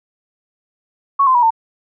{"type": "tone with pitch steps", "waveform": "sine", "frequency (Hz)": [1108.7, 1034.5, 965.2, 900.5], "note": ["C#6", "C6", "B5", "A5"], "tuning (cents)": [0, -20, -40, 40], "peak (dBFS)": -9, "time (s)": [1.19, 1.506], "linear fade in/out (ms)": 10, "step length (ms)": 79, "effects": []}